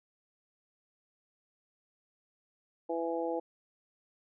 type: harmonic tone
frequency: 166.6 Hz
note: E3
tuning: 19 cents sharp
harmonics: 2 / 3 / 4 / 5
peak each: -36 / -34 / -39 / -39 dBFS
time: 2.89-3.4 s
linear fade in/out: 10 ms
effects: none